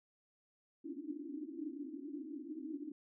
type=band-pass noise; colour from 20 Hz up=pink; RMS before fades=-45 dBFS; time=0.84-2.92 s; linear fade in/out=5 ms; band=270 to 330 Hz; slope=96 dB/octave; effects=none